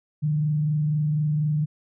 sine tone with frequency modulation, 151.1 Hz, D3, 50 cents sharp, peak -20 dBFS, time 0.22-1.66 s, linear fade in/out 20 ms, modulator 24.1 Hz, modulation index 0.27, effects none

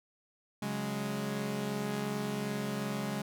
sawtooth chord, C# suspended fourth, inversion none, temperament equal, 138.59 / 185 / 207.7 Hz, C#3 / F#3 / G#3, 0 / 0 / 0 cents, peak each -35 / -37 / -31 dBFS, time 0.62-3.22 s, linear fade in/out 5 ms, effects none

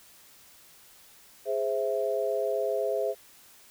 sine chord, Ab augmented, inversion none, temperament equal, 415.3 / 523.3 / 659.3 Hz, Ab4 / C5 / E5, 0 / 0 / 0 cents, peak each -30 dBFS, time 1.45-3.15 s, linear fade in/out 50 ms, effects white hiss -55 dBFS RMS until 3.7 s

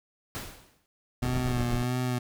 pink noise with exponential decay, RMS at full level -34 dBFS, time 0.35-0.86 s, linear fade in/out 0 ms, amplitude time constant 110 ms
25% pulse tone with vibrato, 123.47 Hz, B2, in tune, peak -23 dBFS, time 1.22-2.19 s, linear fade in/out 10 ms, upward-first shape sine, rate 1.6 Hz, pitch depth 39 cents each way
brown noise with tremolo, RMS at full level -31 dBFS, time 1.22-1.84 s, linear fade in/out 5 ms, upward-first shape sine, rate 8.4 Hz, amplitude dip 50%
effects none

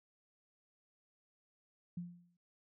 sine tone with exponential decay, 174.61 Hz, F3, in tune, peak -37 dBFS, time 1.97-2.37 s, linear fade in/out 5 ms, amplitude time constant 85 ms, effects none

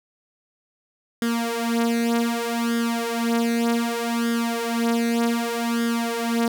sawtooth tone with flanger, 233.1 Hz, A#3, in tune, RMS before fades -23 dBFS, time 1.22-6.48 s, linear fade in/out 2 ms, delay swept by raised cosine 0.59 to 4.79 ms, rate 0.65 Hz, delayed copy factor +0.8, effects none

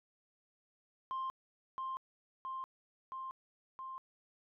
sine tone with echo, 1053 Hz, C6, 11 cents sharp, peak -34 dBFS, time 1.11-1.3 s, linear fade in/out 0 ms, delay 670 ms, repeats 4, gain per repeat -2 dB, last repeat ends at 3.98 s, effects tanh soft clip ceiling -34 dBFS

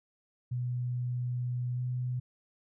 sine tone with pitch glide, 123.47 to 125.05 Hz, B2 to B2, 0 to +22 cents, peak -30 dBFS, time 0.51-2.2 s, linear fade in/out 10 ms, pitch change +22 cents, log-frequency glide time 1.75-1.8 s, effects none

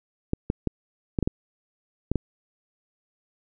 clicks, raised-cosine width 3 ms, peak -10 dBFS, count 8, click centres 0.334 / 0.501 / 0.673 / 1.188 / 1.227 / 1.275 / 2.116 / 2.157 s, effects none

